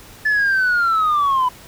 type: linear sweep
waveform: sine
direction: down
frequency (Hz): 1744 to 988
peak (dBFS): -12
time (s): 0.25-1.49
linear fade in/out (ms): 10
effects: tanh soft clip ceiling -12 dBFS + pink hiss -42 dBFS RMS until 1.67 s